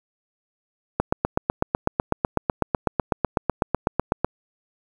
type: click train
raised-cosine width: 1 ms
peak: -4 dBFS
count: 27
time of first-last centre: 1-4.246 s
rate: 8.01 Hz
effects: 7-bit